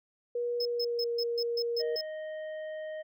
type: tone with pitch glide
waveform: sine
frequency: 480.3 to 471 Hz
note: B4 to A#4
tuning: -48 to +18 cents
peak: -29 dBFS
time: 0.35-1.96 s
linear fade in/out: 5 ms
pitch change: -34 cents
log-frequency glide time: 0.61-1.1 s
type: tone bursts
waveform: triangle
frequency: 5180 Hz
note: E8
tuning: 31 cents flat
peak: -30 dBFS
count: 8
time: 0.6-2.012 s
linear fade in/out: 5 ms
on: 54 ms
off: 140 ms
type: harmonic tone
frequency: 622.3 Hz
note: D#5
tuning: in tune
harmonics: 1 / 3 / 5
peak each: -36 / -48 / -59 dBFS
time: 1.79-3.03 s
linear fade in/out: 20 ms
effects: none